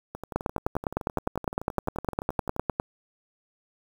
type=two click trains; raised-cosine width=1 ms; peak=-21 / -10 dBFS; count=29 / 25; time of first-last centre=0.15-2.564 / 0.36-2.799 s; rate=11.6 / 9.84 Hz; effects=7-bit